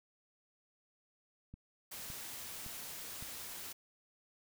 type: click train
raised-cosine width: 5 ms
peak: -37 dBFS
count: 4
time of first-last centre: 1.54-3.225 s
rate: 1.78 Hz
type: noise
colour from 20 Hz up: white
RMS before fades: -46 dBFS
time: 1.91-3.73 s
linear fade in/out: 10 ms
effects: none